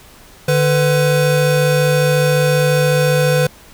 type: tone pair together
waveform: square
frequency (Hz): 148.9 / 501.2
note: D3 / B4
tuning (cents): +24 / +25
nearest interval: octave + major sixth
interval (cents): 2101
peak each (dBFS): -15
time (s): 0.48-3.47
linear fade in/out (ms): 5
effects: pink hiss -43 dBFS RMS until 3.73 s